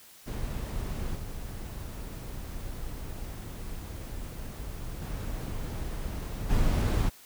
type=noise with level steps; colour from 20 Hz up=brown; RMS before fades=-33 / -38 / -34 / -25 dBFS; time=0.26-7.1 s; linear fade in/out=20 ms; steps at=1.15 / 5.01 / 6.49 s; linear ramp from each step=20 ms; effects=white hiss -53 dBFS RMS until 7.25 s